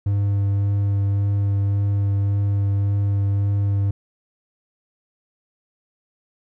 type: tone with vibrato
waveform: triangle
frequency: 100.2 Hz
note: G2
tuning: 38 cents sharp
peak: -15 dBFS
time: 0.06-3.91 s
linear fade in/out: 5 ms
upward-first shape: sine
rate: 1.8 Hz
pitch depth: 11 cents each way
effects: none